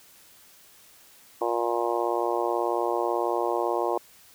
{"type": "harmonic tone", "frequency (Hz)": 118.2, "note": "A#2", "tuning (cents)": 24, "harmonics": [3, 4, 5, 6, 7, 8, 9], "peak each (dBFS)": [-29, -30, -31, -32, -32, -33, -34], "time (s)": [1.41, 3.98], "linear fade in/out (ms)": 5, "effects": ["white hiss -54 dBFS RMS until 4.34 s"]}